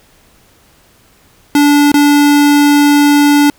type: tone with dropouts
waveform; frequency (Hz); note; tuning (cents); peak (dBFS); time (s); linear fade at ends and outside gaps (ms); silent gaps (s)
square; 290; D4; -22; -6; 1.55-3.5; 2; 1.918-1.941
effects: pink hiss -48 dBFS RMS until 3.58 s